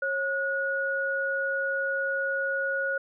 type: tone pair together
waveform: sine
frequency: 545 / 1454.1 Hz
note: C#5 / F#6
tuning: -29 / -31 cents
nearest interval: octave + perfect fourth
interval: 1698 cents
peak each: -30 / -27 dBFS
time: 0.02-2.98 s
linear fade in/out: 5 ms
effects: none